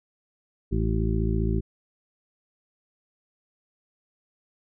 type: harmonic tone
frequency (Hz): 55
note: A1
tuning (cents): 0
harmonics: 1 / 2 / 3 / 4 / 6 / 7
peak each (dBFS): -25 / -28 / -30 / -31 / -33 / -33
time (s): 0.71-1.61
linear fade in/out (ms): 20
effects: none